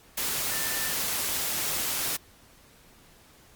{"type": "tone in noise", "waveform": "sine", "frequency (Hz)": 1783, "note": "A6", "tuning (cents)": 22, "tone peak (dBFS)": -37, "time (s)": [0.5, 0.94], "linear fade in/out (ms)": 10, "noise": "white", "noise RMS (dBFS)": -29, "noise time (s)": [0.17, 2.17], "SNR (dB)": -11, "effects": ["pink hiss -56 dBFS RMS until 3.55 s", "Opus 48 kbps"]}